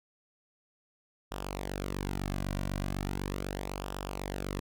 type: tone with flanger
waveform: sawtooth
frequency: 48 Hz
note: G1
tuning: 36 cents flat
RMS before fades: -36 dBFS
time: 1.31-4.6 s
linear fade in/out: 10 ms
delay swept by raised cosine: 0.46 to 2.36 ms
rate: 0.38 Hz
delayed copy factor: -0.65
effects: none